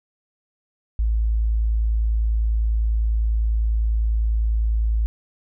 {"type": "tone", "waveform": "sine", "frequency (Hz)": 55, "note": "A1", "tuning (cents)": 0, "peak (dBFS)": -17, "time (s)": [0.99, 5.06], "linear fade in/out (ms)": 0, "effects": []}